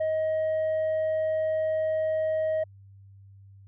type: tone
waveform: sine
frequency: 630 Hz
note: D#5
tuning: 21 cents sharp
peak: -21 dBFS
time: 0-2.64 s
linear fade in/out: 10 ms
effects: tanh soft clip ceiling -23 dBFS + added 98 Hz sine -48 dBFS peak until 3.67 s